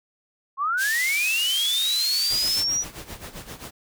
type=linear sweep; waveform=sine; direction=up; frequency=1054 to 5900 Hz; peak=-21 dBFS; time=0.57-2.85 s; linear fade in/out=50 ms
type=band-pass noise; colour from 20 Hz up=pink; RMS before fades=-30 dBFS; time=0.77-2.65 s; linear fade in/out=50 ms; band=3800 to 15000 Hz; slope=12 dB/octave
type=noise with tremolo; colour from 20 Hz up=pink; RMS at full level=-36 dBFS; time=2.3-3.71 s; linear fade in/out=10 ms; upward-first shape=sine; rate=7.6 Hz; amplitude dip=75%
effects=none